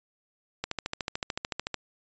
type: click train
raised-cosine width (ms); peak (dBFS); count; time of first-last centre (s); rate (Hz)
0.2; -13; 16; 0.64-1.743; 13.6
effects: resampled to 16000 Hz